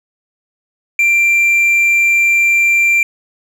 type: tone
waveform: triangle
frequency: 2364 Hz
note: D7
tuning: 11 cents sharp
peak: -7 dBFS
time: 0.99-3.03 s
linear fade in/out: 2 ms
effects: none